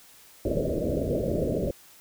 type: low-pass noise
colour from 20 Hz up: white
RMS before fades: -27 dBFS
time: 0.45-1.71 s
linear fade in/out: 2 ms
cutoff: 620 Hz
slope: 96 dB/octave
effects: white hiss -53 dBFS RMS until 2 s